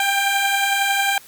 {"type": "beating tone pair", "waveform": "15% pulse", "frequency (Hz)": [784, 795], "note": ["G5", "G5"], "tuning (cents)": [0, 24], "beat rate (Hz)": 11, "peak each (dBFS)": [-18, -11], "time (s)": [0, 1.18], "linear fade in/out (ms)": 2, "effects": ["white hiss -45 dBFS RMS until 1.27 s", "MP3 96 kbps"]}